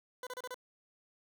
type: tone bursts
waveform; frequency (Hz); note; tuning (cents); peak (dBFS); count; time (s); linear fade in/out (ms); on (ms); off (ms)
20% pulse; 502; B4; +28; -35; 5; 0.23-0.544; 2; 38; 31
effects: none